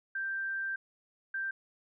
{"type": "tone bursts at uneven times", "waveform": "sine", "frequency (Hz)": 1573, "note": "G6", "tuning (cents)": 6, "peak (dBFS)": -32, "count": 2, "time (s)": [[0.15, 0.76], [1.34, 1.51]], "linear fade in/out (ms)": 5, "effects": []}